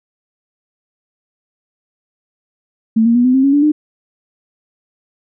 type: tone with pitch steps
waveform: sine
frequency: 222.9 / 232.8 / 243.1 / 253.8 / 265.1 / 276.8 / 289.1 / 301.9 Hz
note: A3 / A#3 / B3 / B3 / C4 / C#4 / D4 / D4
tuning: +23 / -2 / -27 / +47 / +23 / -2 / -27 / +48 cents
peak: -8 dBFS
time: 2.96-3.72 s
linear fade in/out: 10 ms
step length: 95 ms
effects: none